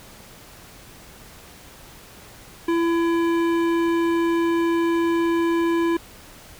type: tone with hard clipping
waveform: sine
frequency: 335.8 Hz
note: E4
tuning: 32 cents sharp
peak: -20 dBFS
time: 2.68-5.97 s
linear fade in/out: 5 ms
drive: 14 dB
effects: pink hiss -45 dBFS RMS until 6.59 s